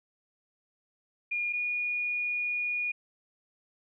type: tone pair in turn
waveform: sine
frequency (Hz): 2425 / 2445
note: D#7 / D#7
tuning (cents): -45 / -31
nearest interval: unison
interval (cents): 14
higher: second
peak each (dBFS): -28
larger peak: neither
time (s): 1.31-1.53 / 1.53-2.92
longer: second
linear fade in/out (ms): 10
effects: none